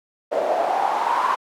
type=noise with band-pass filter sweep; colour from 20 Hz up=pink; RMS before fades=-21 dBFS; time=0.31-1.36 s; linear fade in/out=20 ms; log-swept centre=570 to 1100 Hz; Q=6.4; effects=high-pass 300 Hz 12 dB/octave